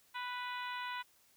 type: harmonic tone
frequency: 493.9 Hz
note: B4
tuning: in tune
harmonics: 2 / 3 / 4 / 5 / 6 / 7 / 8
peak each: -41 / -45 / -47 / -49 / -51 / -52 / -53 dBFS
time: 0.14-1.03 s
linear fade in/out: 20 ms
effects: white hiss -68 dBFS RMS until 1.36 s